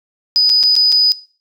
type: tone with dropouts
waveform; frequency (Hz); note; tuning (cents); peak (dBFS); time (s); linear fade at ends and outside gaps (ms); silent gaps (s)
sine; 4978; D#8; 0; -7; 0.36-1.12; 0; 0.494-0.499 / 0.63-0.636 / 0.754-0.764 / 0.919-0.924
effects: noise-tail reverb RT60 0.4 s tail -19 dB re dry + tanh soft clip ceiling -3 dBFS